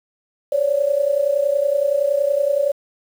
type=tone pair together; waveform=sine; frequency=545.3 / 576 Hz; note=C#5 / D5; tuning=-29 / -34 cents; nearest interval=minor second; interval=95 cents; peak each=-20 / -17 dBFS; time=0.52-2.72 s; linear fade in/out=5 ms; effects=7-bit